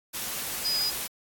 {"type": "tone in noise", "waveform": "sine", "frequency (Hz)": 4953, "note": "D#8", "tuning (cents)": -9, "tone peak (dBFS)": -25, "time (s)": [0.64, 0.91], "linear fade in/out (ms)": 20, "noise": "white", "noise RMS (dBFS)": -33, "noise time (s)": [0.13, 1.08], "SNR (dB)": 5, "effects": ["AAC 64 kbps"]}